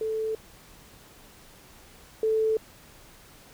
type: tone pair in turn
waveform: sine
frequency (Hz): 439.5 / 439.5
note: A4 / A4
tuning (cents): -2 / -2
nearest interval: unison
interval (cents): 0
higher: neither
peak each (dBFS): -26 / -21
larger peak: second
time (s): 0.01-0.35 / 2.23-2.57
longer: neither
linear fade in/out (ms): 2
effects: pink hiss -52 dBFS RMS until 3.53 s